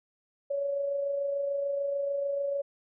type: tone with amplitude modulation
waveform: sine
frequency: 562 Hz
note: C#5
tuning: 24 cents sharp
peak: -26 dBFS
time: 0.5-2.62 s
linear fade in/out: 10 ms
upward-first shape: sine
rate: 26.8 Hz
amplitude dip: 35%
effects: none